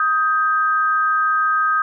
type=tone pair together; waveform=sine; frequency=1254 / 1580 Hz; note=D#6 / G6; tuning=+13 / +13 cents; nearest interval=major third; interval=400 cents; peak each=-16 / -20 dBFS; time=0-1.82 s; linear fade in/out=2 ms; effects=none